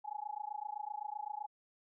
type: tone with amplitude modulation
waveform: sine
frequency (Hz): 839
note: G#5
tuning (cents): +17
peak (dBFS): -35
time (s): 0.04-1.47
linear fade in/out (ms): 20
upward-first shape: sine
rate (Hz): 27.8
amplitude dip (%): 100
effects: none